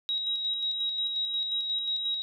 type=tone with tremolo; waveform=sine; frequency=3826 Hz; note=A#7; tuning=44 cents sharp; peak=-26 dBFS; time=0.09-2.22 s; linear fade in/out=0 ms; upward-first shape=square; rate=5.6 Hz; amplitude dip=35%; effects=none